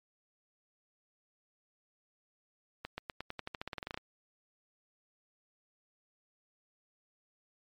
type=accelerating click train; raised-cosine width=0.3 ms; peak=-22 dBFS; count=17; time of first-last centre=2.85-3.975 s; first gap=130 ms; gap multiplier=0.91; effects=MP3 64 kbps